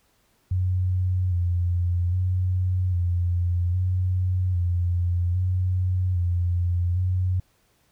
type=tone with vibrato; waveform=sine; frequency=89.8 Hz; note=F2; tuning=49 cents sharp; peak=-20 dBFS; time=0.51-7.4 s; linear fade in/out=5 ms; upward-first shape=square; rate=0.62 Hz; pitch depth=37 cents each way; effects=pink hiss -65 dBFS RMS until 7.91 s